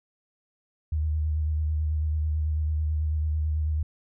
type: tone with vibrato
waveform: sine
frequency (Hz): 77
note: D#2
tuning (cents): -17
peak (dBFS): -23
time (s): 0.92-3.83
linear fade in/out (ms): 5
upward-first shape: square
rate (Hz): 9.1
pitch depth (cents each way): 24
effects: none